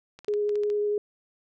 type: clicks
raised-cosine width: 0.2 ms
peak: -28 dBFS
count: 8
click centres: 0.19 / 0.246 / 0.284 / 0.338 / 0.493 / 0.556 / 0.635 / 0.701 s
type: tone with vibrato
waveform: sine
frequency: 415.3 Hz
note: G#4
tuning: in tune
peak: -23 dBFS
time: 0.28-0.98 s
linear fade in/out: 2 ms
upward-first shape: triangle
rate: 11 Hz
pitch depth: 10 cents each way
effects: none